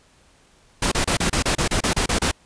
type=noise bursts; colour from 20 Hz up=pink; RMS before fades=-20 dBFS; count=12; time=0.82-2.314 s; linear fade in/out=5 ms; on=97 ms; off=30 ms; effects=pink hiss -56 dBFS RMS until 2.45 s + resampled to 22050 Hz